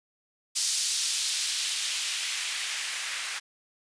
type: noise with band-pass filter sweep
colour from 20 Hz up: blue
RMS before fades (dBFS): -30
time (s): 0.55-3.4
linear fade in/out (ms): 20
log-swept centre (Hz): 5200 to 1700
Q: 1.2
effects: resampled to 22050 Hz